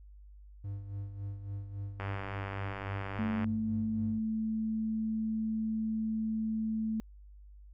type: tone with tremolo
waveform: triangle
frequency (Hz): 100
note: G2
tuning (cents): +35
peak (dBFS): -33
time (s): 0.64-4.19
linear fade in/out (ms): 5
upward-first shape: sine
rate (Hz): 3.6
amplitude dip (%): 60
type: click train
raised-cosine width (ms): 0.5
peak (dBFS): -24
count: 142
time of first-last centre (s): 2-3.443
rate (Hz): 97.7
type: tone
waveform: sine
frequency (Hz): 220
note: A3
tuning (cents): 0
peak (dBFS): -30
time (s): 3.19-7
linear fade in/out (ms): 0
effects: added 50 Hz sine -50 dBFS peak until 7.73 s